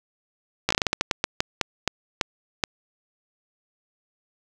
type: slowing click train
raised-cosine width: 0.2 ms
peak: -3 dBFS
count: 16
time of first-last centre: 0.69-2.638 s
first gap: 15 ms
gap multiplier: 1.27
effects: none